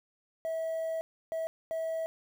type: tone bursts at uneven times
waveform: sine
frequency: 649 Hz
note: E5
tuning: 27 cents flat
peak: -28 dBFS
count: 3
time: 0.45-1.01 / 1.32-1.47 / 1.71-2.06 s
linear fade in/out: 0 ms
effects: tanh soft clip ceiling -30 dBFS + 9-bit